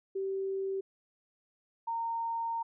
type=tone pair in turn; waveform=sine; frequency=386.9 / 920.2 Hz; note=G4 / A#5; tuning=-23 / -23 cents; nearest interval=octave + minor third; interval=1500 cents; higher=second; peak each=-31 / -31 dBFS; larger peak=neither; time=0.15-0.81 / 1.87-2.63 s; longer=second; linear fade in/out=10 ms; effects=none